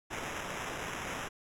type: noise with sample-and-hold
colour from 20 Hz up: blue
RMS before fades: -39 dBFS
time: 0.1-1.29 s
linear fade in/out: 20 ms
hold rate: 4410 Hz
effects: low-pass 11000 Hz 12 dB/octave